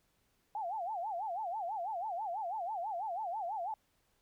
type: tone with vibrato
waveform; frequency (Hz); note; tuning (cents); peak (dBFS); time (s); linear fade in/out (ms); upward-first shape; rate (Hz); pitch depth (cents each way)
sine; 777; G5; -16; -35; 0.55-3.74; 2; sine; 6.1; 240
effects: pink hiss -75 dBFS RMS until 4.21 s